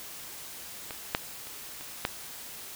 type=clicks; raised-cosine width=0.3 ms; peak=-21 / -8 / -28 / -28 / -10 dBFS; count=5; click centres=0.908 / 1.149 / 1.47 / 1.81 / 2.051 s; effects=white hiss -43 dBFS RMS until 2.75 s